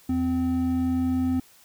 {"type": "tone pair together", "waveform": "triangle", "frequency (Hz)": [85.96, 257.6], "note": ["F2", "C4"], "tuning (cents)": [-27, -27], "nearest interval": "octave + perfect fifth", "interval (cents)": 1900, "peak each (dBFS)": [-28, -20], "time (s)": [0.09, 1.4], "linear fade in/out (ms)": 5, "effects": ["white hiss -55 dBFS RMS until 1.64 s"]}